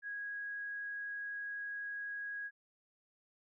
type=tone; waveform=sine; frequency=1652 Hz; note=G#6; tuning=10 cents flat; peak=-39 dBFS; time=0.02-2.51 s; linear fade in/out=50 ms; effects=none